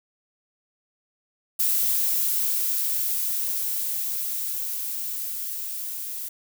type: noise with level ramp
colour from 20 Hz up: violet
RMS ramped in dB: -22 to -33 dBFS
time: 1.59-6.29 s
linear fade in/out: 10 ms
effects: none